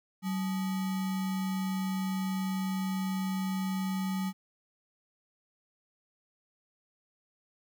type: tone with sample-and-hold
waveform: sine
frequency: 189.3 Hz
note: F#3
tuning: 40 cents sharp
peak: -29 dBFS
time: 0.22-4.33 s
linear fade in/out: 50 ms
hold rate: 1050 Hz
effects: none